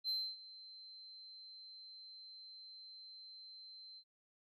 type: tone with ADSR envelope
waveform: sine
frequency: 4100 Hz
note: C8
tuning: 36 cents flat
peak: -32 dBFS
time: 0.04-4.04 s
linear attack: 50 ms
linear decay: 270 ms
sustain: -20 dB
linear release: 66 ms
effects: tanh soft clip ceiling -33 dBFS